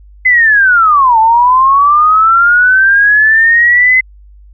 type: linear two-way sweep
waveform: sine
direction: down then up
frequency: 2053 to 873 to 2053 Hz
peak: -4 dBFS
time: 0.25-4.01 s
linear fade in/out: 10 ms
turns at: 1.19 s
effects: added 50 Hz sine -35 dBFS peak until 4.53 s